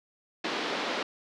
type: band-pass noise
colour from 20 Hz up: pink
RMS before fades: -32 dBFS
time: 0.44-1.03 s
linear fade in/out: 5 ms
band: 260 to 4500 Hz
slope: 24 dB/octave
effects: none